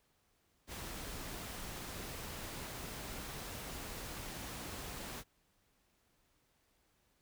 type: noise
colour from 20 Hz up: pink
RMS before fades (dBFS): -45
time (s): 0.67-5.24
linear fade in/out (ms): 50
effects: pink hiss -75 dBFS RMS until 7.21 s